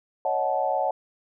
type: chord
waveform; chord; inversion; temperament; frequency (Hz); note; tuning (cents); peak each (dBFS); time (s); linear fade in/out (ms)
sine; D# half-diminished seventh; third; equal with one note detuned; 554.4 / 622.3 / 740 / 868.4; C#5 / D#5 / F#5 / A5; 0 / 0 / 0 / -23; -28 / -29 / -26 / -28; 0.25-0.91; 2
effects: none